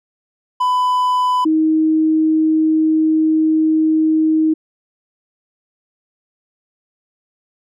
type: tone pair in turn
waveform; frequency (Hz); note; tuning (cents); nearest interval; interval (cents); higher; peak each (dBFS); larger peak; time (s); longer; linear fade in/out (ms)
triangle / sine; 1000 / 315; B5 / D#4; +21 / +21; octave + minor sixth; 2000; first; -11; neither; 0.6-1.45 / 1.45-4.54; second; 10
effects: none